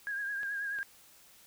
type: tone with vibrato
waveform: sine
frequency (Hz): 1631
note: G#6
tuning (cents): -32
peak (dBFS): -33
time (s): 0.07-0.83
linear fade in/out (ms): 0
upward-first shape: triangle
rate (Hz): 9.3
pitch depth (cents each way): 59
type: clicks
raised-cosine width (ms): 0.3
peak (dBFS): -32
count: 2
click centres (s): 0.432 / 0.787
effects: white hiss -59 dBFS RMS until 1.46 s